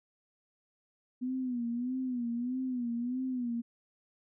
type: tone with vibrato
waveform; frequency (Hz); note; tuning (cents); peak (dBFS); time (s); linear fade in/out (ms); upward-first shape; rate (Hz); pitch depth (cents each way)
sine; 246.9; B3; 0; -31; 1.21-3.62; 20; sine; 1.6; 92
effects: none